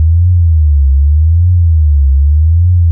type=tone with vibrato; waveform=sine; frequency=77.78 Hz; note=D#2; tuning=in tune; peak=-4 dBFS; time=0-2.91 s; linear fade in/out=0 ms; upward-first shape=triangle; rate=0.83 Hz; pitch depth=260 cents each way; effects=none